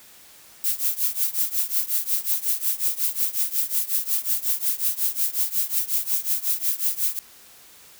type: noise with tremolo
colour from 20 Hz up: violet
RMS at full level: -20 dBFS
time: 0.64-7.19 s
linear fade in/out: 0 ms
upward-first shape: triangle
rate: 5.5 Hz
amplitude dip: 95%
effects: white hiss -49 dBFS RMS until 7.99 s